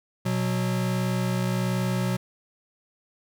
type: tone pair together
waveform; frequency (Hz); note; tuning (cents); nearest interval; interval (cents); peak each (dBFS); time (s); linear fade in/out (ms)
square; 122.9 / 184.14; B2 / F#3; -8 / -8; perfect fifth; 700; -27; 0.25-2.17; 10
effects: none